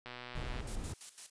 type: click train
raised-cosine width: 0.3 ms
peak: -29 dBFS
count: 68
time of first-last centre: 0.06-0.605 s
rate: 123 Hz
type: noise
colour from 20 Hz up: brown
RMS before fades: -40 dBFS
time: 0.35-0.94 s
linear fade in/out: 5 ms
type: noise with tremolo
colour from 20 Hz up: blue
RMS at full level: -45 dBFS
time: 0.67-1.3 s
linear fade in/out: 5 ms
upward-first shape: square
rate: 5.9 Hz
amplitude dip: 75%
effects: resampled to 22050 Hz